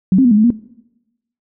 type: tone with pitch steps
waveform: sine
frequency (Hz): 187.2 / 264.8 / 242 / 208.2 / 215.2 / 238.1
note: F#3 / C4 / B3 / G#3 / A3 / A#3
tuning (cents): +20 / +21 / -35 / +5 / -38 / +37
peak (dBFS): -7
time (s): 0.12-0.504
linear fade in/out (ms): 2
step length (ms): 64
effects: noise-tail reverb RT60 0.9 s tail -19 dB re dry